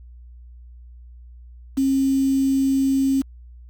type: tone with quantisation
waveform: sine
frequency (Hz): 270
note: C#4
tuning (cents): -45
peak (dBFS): -16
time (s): 1.77-3.22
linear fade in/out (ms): 10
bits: 6
effects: added 60 Hz sine -40 dBFS peak until 3.69 s